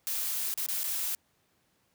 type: noise with dropouts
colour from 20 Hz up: blue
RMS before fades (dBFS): -32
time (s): 0.07-1.15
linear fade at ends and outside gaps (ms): 0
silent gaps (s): 0.54-0.576 / 0.663-0.686 / 0.833-0.841
effects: pink hiss -71 dBFS RMS until 1.94 s + high-pass 80 Hz 12 dB/octave